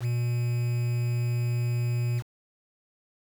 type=tone with quantisation; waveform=triangle; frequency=120.3 Hz; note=B2; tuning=45 cents flat; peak=-22 dBFS; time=0-2.23 s; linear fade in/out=50 ms; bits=7; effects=none